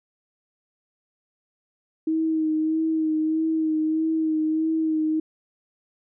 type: tone with vibrato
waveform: sine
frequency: 316.2 Hz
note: D#4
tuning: 28 cents sharp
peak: -20 dBFS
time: 2.07-5.2 s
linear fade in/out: 5 ms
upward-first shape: sine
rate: 1.6 Hz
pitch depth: 26 cents each way
effects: none